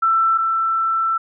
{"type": "tone pair in turn", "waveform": "sine", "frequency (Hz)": [1334, 1334], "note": ["E6", "E6"], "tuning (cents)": [20, 20], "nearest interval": "unison", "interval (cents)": 0, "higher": "neither", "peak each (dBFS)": [-13, -16], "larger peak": "first", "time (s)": [[0.02, 0.38], [0.38, 1.18]], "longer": "second", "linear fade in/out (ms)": 10, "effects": []}